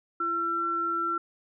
sine tone pair together, 337.8 / 1351 Hz, E4 / E6, +42 / +42 cents, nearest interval 2 octaves, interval 2400 cents, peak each -35 / -26 dBFS, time 0.2-1.18 s, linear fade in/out 5 ms, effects none

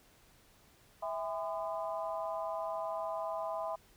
harmonic tone with a mistuned harmonic, 203.1 Hz, G#3, 38 cents flat, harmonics 3 / 4 / 5 / 6, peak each -37 / -42 / -40 / -48 dBFS, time 1.02-3.76 s, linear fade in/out 10 ms, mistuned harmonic 3, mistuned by +120 cents, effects pink hiss -64 dBFS RMS until 3.96 s

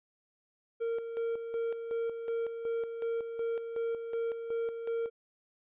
triangle tone with tremolo, 460.9 Hz, A#4, 20 cents flat, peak -28 dBFS, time 0.8-5.1 s, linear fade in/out 20 ms, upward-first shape square, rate 2.7 Hz, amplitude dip 55%, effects resampled to 8000 Hz

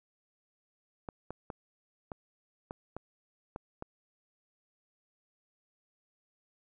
clicks, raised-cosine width 1 ms, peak -25 dBFS, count 8, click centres 1.088 / 1.306 / 1.502 / 2.118 / 2.709 / 2.966 / 3.561 / 3.824 s, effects none

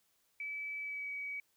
sine tone with pitch glide, 2300 to 2270 Hz, D7 to C#7, -37 to +41 cents, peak -38 dBFS, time 0.4-1.4 s, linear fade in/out 2 ms, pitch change -22 cents, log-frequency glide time 0.8-1.11 s, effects white hiss -75 dBFS RMS until 1.56 s

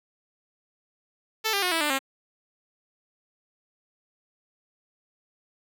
5% pulse tone with pitch steps, 440 / 398.8 / 361.5 / 327.7 / 297.1 / 269.3 Hz, A4 / G4 / F#4 / E4 / D4 / C#4, 0 / +30 / -40 / -10 / +20 / -50 cents, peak -12 dBFS, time 1.44-1.992 s, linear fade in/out 20 ms, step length 92 ms, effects none

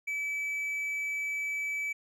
triangle tone, 2300 Hz, D7, 37 cents flat, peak -29 dBFS, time 0.07-1.93 s, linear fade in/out 10 ms, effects none

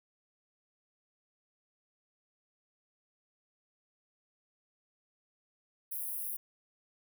white high-pass noise, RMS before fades -38 dBFS, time 5.91-6.37 s, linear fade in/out 10 ms, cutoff 9500 Hz, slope 96 dB/octave, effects none

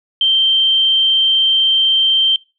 sine tone, 3136 Hz, G7, in tune, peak -10 dBFS, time 0.21-2.36 s, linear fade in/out 2 ms, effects noise-tail reverb RT60 0.3 s tail -23 dB re dry

